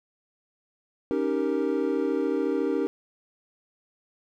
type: chord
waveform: triangle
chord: Eb dominant seventh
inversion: third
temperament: equal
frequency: 277.2 / 311.1 / 392 / 466.2 Hz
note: Db4 / Eb4 / G4 / Bb4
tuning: 0 / 0 / 0 / 0 cents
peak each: -27 dBFS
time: 1.11-2.87 s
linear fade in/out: 0 ms
effects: none